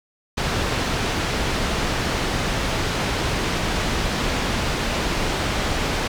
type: low-pass noise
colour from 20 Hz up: pink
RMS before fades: -23 dBFS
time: 0.37-6.08 s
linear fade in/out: 10 ms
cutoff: 5100 Hz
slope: 12 dB/octave
effects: none